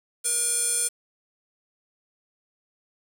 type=tone with band-pass filter; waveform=square; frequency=478.9 Hz; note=A#4; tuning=47 cents sharp; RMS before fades=-25 dBFS; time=0.24-0.89 s; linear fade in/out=20 ms; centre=8900 Hz; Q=6.5; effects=7-bit